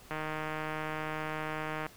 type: click train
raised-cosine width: 0.5 ms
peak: -21 dBFS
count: 273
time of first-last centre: 0.11-1.865 s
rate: 155 Hz
effects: pink hiss -55 dBFS RMS until 1.96 s